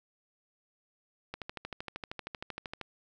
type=click train; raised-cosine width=0.3 ms; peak=-22 dBFS; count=20; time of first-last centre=1.34-2.813 s; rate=12.9 Hz; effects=none